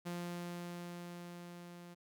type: tone with level ramp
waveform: sawtooth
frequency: 174.4 Hz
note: F3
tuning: 2 cents flat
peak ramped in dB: -35 to -47 dBFS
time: 0.05-1.95 s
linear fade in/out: 20 ms
effects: none